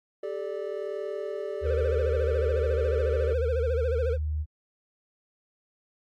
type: chord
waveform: triangle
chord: G suspended second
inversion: none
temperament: equal with one note detuned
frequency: 392 / 432.7 / 587.3 Hz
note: G4 / A4 / D5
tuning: 0 / -29 / 0 cents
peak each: -33 dBFS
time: 0.23-3.33 s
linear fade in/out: 5 ms
type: tone with pitch glide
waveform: sine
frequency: 77 to 76.16 Hz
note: D#2 to D#2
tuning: -17 to -36 cents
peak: -26 dBFS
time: 1.61-4.46 s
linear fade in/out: 50 ms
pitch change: -19 cents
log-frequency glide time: 1.81-2.81 s
type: tone with vibrato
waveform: triangle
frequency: 485.9 Hz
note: B4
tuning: 28 cents flat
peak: -24 dBFS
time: 1.63-4.18 s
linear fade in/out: 50 ms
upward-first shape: sine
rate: 14 Hz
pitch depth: 140 cents each way
effects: AAC 48 kbps